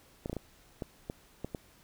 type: clicks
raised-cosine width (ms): 2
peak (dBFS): -22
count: 8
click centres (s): 0.259 / 0.297 / 0.33 / 0.367 / 0.822 / 1.099 / 1.446 / 1.548
effects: pink hiss -61 dBFS RMS until 1.83 s